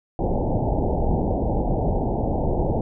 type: low-pass noise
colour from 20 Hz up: pink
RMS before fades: -22 dBFS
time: 0.19-2.81 s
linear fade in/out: 2 ms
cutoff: 880 Hz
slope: 96 dB/octave
effects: none